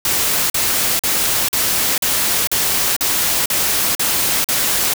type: noise bursts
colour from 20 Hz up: white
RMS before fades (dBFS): -17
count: 10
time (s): 0.05-4.937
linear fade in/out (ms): 2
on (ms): 450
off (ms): 43
effects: none